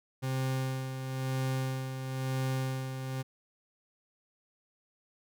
40% pulse tone with tremolo, 131.5 Hz, C3, 9 cents sharp, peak -28 dBFS, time 0.22-3.23 s, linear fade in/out 20 ms, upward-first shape sine, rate 1 Hz, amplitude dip 55%, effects none

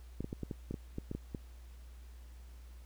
clicks, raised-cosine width 3 ms, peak -25 dBFS, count 11, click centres 0.206 / 0.244 / 0.329 / 0.433 / 0.512 / 0.71 / 0.742 / 0.984 / 1.114 / 1.15 / 1.348 s, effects added 60 Hz sine -49 dBFS peak until 2.85 s + pink hiss -65 dBFS RMS until 2.85 s

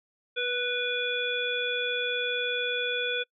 harmonic tone with a mistuned harmonic, 489.6 Hz, B4, 15 cents flat, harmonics 1 / 3 / 5 / 7, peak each -32 / -32 / -32 / -32 dBFS, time 0.36-3.24 s, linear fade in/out 20 ms, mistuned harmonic 3, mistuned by +17 cents, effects noise-tail reverb RT60 0.1 s tail -26 dB re dry

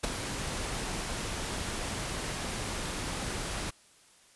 pink noise with ADSR envelope, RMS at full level -27 dBFS, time 0.03-3.71 s, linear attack 13 ms, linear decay 10 ms, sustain -8 dB, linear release 16 ms, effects white hiss -60 dBFS RMS until 4.35 s + resampled to 24000 Hz

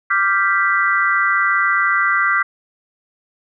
sine chord, G dominant seventh, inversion second, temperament equal with one note detuned, 1174.7 / 1388.9 / 1568 / 1975.5 Hz, D6 / F6 / G6 / B6, 0 / -10 / 0 / 0 cents, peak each -19 dBFS, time 0.1-2.43 s, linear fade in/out 10 ms, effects none

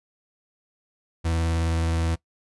40% pulse tone with vibrato, 82.41 Hz, E2, in tune, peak -21 dBFS, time 1.24-2.16 s, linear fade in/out 20 ms, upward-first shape sine, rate 19 Hz, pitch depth 24 cents each way, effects noise-tail reverb RT60 0.1 s tail -20 dB re dry + resampled to 24000 Hz

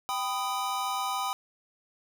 square chord, G augmented, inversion none, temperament equal with one note detuned, 784 / 998.1 / 1244.5 Hz, G5 / B5 / D#6, 0 / +18 / 0 cents, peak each -34 dBFS, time 0.09-1.33 s, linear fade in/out 0 ms, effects none

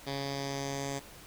10% pulse tone with low-pass filter sweep, 138.59 Hz, C#3, in tune, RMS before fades -36 dBFS, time 0.06-1 s, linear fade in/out 20 ms, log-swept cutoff 4400 to 7400 Hz, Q 3.2, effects pink hiss -51 dBFS RMS until 1.26 s

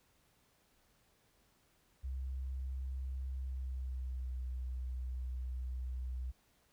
sine tone with pitch glide, 65.41 to 62.93 Hz, C2 to B1, 0 to +33 cents, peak -37 dBFS, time 2.03-6.32 s, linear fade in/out 20 ms, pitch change -67 cents, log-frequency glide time 3.35-4.41 s, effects pink hiss -72 dBFS RMS until 6.72 s

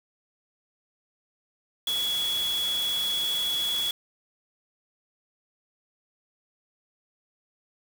sine tone in noise, 3368 Hz, G#7, 24 cents sharp, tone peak -25 dBFS, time 1.87-3.91 s, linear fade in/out 2 ms, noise white, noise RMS -36 dBFS, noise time 1.87-3.91 s, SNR +8 dB, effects none

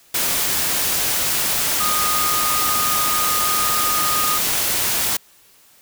sine tone in noise, 1235 Hz, D#6, 13 cents flat, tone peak -21 dBFS, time 1.8-4.38 s, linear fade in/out 5 ms, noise white, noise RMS -20 dBFS, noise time 0.14-5.17 s, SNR -4 dB, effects white hiss -52 dBFS RMS until 5.81 s

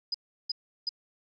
sine tone bursts, 4978 Hz, D#8, in tune, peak -27 dBFS, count 3, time 0.12-0.892 s, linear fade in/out 5 ms, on 24 ms, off 350 ms, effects none

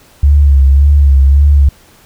sine tone with vibrato, 70 Hz, C#2, 18 cents sharp, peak -3 dBFS, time 0.23-1.69 s, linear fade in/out 5 ms, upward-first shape sine, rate 1.8 Hz, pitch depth 59 cents each way, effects pink hiss -44 dBFS RMS until 2.05 s

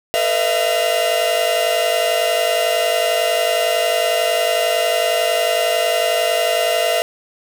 45% pulse tone cluster, 453.9 / 501 / 623 / 674 / 2826 Hz, A#4 / B4 / D#5 / E5 / F7, -46 / +25 / +2 / +38 / +20 cents, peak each -27 / -25 / -21 / -18 / -25 dBFS, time 0.14-7.02 s, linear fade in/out 0 ms, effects none

